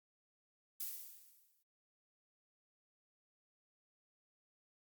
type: noise with exponential decay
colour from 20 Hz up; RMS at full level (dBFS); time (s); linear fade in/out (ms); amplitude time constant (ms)
violet; -40; 0.8-1.63; 5; 180
effects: noise-tail reverb RT60 0.1 s tail -17 dB re dry + Opus 48 kbps